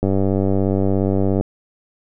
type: click train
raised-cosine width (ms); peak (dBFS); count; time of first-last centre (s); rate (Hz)
2; -6; 135; 0.03-1.41; 97.1
effects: none